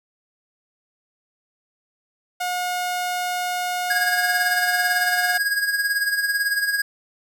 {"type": "tone", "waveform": "sawtooth", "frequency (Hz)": 720, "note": "F#5", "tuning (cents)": -47, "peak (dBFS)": -19, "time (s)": [2.4, 5.38], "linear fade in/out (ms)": 10}
{"type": "tone with tremolo", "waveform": "square", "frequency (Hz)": 1644, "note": "G#6", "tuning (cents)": -18, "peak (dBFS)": -18, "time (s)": [3.9, 6.82], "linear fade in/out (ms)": 5, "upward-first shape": "sine", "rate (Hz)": 18, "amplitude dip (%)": 60}
{"effects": []}